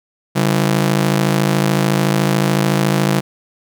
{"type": "ring-modulated tone", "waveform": "sawtooth", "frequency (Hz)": 165.6, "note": "E3", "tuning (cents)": 8, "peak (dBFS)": -6, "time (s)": [0.35, 3.21], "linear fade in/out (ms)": 20, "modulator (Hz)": 26.9, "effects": []}